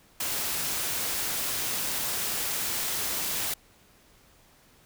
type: noise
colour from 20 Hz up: white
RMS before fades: -30 dBFS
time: 0.2-3.54 s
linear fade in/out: 5 ms
effects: pink hiss -59 dBFS RMS until 4.85 s

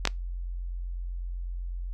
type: clicks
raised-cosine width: 0.2 ms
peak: -6 dBFS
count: 2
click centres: 0.053 / 0.074 s
effects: noise-tail reverb RT60 0.2 s tail -25 dB re dry + added 44 Hz sine -31 dBFS peak until 1.93 s

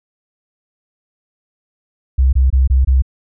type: tone bursts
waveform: sine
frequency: 65.41 Hz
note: C2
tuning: in tune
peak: -8 dBFS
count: 5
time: 2.18-3.022 s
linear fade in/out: 10 ms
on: 150 ms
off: 23 ms
effects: none

